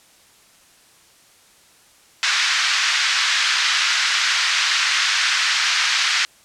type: band-pass noise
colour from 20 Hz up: pink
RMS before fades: -19 dBFS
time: 2.23-6.25 s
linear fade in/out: 0 ms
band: 1400 to 6000 Hz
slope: 24 dB/octave
effects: white hiss -52 dBFS RMS until 6.44 s + low-pass 10000 Hz 12 dB/octave